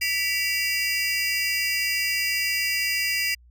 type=tone cluster; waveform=square; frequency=1973 / 2295 / 2760 / 4898 Hz; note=B6 / D7 / F7 / D#8; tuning=-2 / -40 / -21 / -28 cents; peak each=-29 dBFS; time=0.01-3.35 s; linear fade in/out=10 ms; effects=added 60 Hz sine -50 dBFS peak until 3.5 s